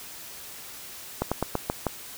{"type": "slowing click train", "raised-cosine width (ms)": 1, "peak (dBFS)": -10, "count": 6, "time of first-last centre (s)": [1.22, 1.867], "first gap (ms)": 96, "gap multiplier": 1.15, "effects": ["white hiss -42 dBFS RMS until 2.17 s"]}